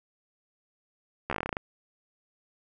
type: slowing click train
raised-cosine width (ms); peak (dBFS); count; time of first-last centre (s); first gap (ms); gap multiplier
0.5; -15; 12; 1.3-1.569; 13; 1.12
effects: none